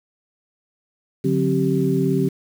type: tone cluster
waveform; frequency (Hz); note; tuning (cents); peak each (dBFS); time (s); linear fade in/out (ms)
sine; 144 / 181.6 / 264.7 / 387.5; D3 / F#3 / C4 / G4; -34 / -32 / +20 / -20; -22; 1.24-2.29; 10
effects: 7-bit